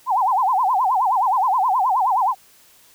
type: tone with vibrato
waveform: sine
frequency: 880 Hz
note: A5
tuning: in tune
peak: -15 dBFS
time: 0.06-2.35 s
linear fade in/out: 50 ms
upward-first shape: sine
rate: 9.5 Hz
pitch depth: 300 cents each way
effects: white hiss -52 dBFS RMS until 2.94 s